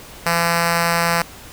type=tone with notch filter; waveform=5% pulse; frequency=169.4 Hz; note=E3; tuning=48 cents sharp; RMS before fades=-18 dBFS; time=0.26-1.22 s; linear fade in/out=2 ms; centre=350 Hz; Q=1.8; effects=pink hiss -39 dBFS RMS until 1.52 s